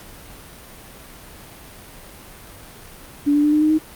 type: tone with pitch steps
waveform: sine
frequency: 289 / 293.5 / 298.2 / 302.8 / 307.6 / 312.4 Hz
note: D4 / D4 / D4 / D#4 / D#4 / D#4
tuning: -28 / -1 / +27 / -47 / -20 / +7 cents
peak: -13 dBFS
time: 3.26-3.788 s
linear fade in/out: 20 ms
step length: 88 ms
effects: pink hiss -41 dBFS RMS until 3.95 s + Opus 48 kbps